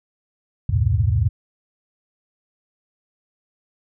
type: tone cluster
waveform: sine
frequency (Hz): 64.2 / 80.9 / 103.5 / 119 / 131.4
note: C2 / E2 / G#2 / A#2 / C3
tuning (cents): -32 / -32 / -5 / +36 / +8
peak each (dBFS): -27 / -20 / -19 / -24 / -26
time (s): 0.69-1.29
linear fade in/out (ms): 5
effects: none